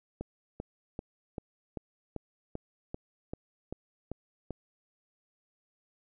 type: click train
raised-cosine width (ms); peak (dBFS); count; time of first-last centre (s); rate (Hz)
2; -23; 12; 0.21-4.507; 2.56
effects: none